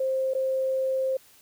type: tone with dropouts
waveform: sine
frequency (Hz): 527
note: C5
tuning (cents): +12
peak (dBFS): -23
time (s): 0-1.17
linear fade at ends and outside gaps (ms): 5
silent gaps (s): 0.337-0.349
effects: white hiss -56 dBFS RMS until 1.41 s